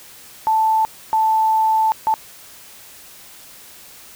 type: tone bursts at uneven times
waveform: sine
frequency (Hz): 880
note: A5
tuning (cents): 0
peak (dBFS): -13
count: 3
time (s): 0.47-0.85 / 1.13-1.92 / 2.07-2.14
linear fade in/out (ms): 0
effects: white hiss -42 dBFS RMS until 4.15 s